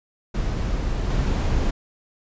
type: noise with level steps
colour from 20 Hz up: brown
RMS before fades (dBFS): -24 / -21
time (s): 0.34-1.71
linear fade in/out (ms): 10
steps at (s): 1.09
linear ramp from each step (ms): 20
effects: resampled to 16000 Hz